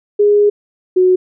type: tone pair in turn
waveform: sine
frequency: 412.9 / 367.9 Hz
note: G#4 / F#4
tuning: -10 / -10 cents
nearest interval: major second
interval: 200 cents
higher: first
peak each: -7 dBFS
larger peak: neither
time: 0.19-0.5 / 0.96-1.16 s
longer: first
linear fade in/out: 10 ms
effects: none